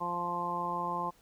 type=harmonic tone; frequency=174.61 Hz; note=F3; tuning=in tune; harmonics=1 / 2 / 3 / 4 / 5 / 6; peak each=-42 / -43 / -43 / -42 / -36 / -34 dBFS; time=0-1.11 s; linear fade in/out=20 ms; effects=pink hiss -64 dBFS RMS until 1.21 s